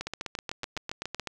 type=two click trains; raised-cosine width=0.2 ms; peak=-16 / -16 dBFS; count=9 / 11; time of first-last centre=0.07-1.197 / 0.01-1.273 s; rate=7.1 / 7.92 Hz; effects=none